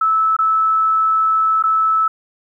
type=tone with dropouts; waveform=sine; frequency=1307 Hz; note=E6; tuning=15 cents flat; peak=-12 dBFS; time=0.01-2.08 s; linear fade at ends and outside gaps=5 ms; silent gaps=0.366-0.388 / 1.626-1.637 s; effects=9-bit